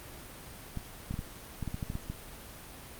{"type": "clicks", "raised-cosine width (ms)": 5, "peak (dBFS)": -22, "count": 11, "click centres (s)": [0.773, 1.11, 1.141, 1.191, 1.627, 1.677, 1.744, 1.828, 1.901, 1.954, 2.1], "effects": ["pink hiss -47 dBFS RMS until 2.99 s", "Opus 32 kbps"]}